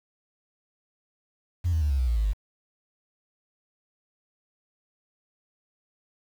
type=tone with pitch steps; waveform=sine; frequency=87.31 / 80.53 / 74.27 / 68.5 / 63.18 / 58.27 / 53.75 / 49.57 Hz; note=F2 / E2 / D2 / C#2 / B1 / A#1 / A1 / G1; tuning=0 / -40 / +20 / -20 / +40 / 0 / -40 / +20 cents; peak=-20 dBFS; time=1.64-2.336 s; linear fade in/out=20 ms; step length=87 ms; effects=tanh soft clip ceiling -18 dBFS + 8-bit